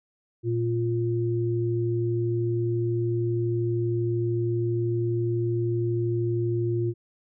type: tone pair together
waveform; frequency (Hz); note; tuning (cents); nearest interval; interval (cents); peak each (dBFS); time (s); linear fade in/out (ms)
sine; 116.54 / 349.2; A#2 / F4; 0 / 0; octave + perfect fifth; 1900; -25 / -26; 0.43-6.94; 50
effects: none